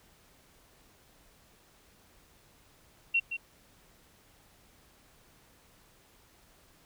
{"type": "tone with echo", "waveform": "sine", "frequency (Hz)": 2732, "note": "F7", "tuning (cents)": -39, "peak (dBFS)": -23, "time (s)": [3.14, 3.2], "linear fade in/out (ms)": 10, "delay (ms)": 170, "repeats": 1, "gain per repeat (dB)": -9, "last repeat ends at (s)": 3.37, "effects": ["pink hiss -62 dBFS RMS until 6.85 s"]}